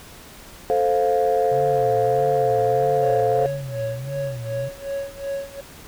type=chord; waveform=sine; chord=F major; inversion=first; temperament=equal with one note detuned; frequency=440 / 523.3 / 702.1 Hz; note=A4 / C5 / F5; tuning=0 / 0 / +9 cents; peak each=-20 dBFS; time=0.7-3.46 s; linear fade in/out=0 ms
type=tone with vibrato; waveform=sine; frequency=128.8 Hz; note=C3; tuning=27 cents flat; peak=-28 dBFS; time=1.51-4.69 s; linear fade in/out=10 ms; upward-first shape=sine; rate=1.6 Hz; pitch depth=170 cents each way
type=tone with tremolo; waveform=triangle; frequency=554.4 Hz; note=C#5; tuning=in tune; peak=-21 dBFS; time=3.01-5.61 s; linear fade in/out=10 ms; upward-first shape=sine; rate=2.7 Hz; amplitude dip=90%
effects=tanh soft clip ceiling -10 dBFS + pink hiss -43 dBFS RMS until 5.87 s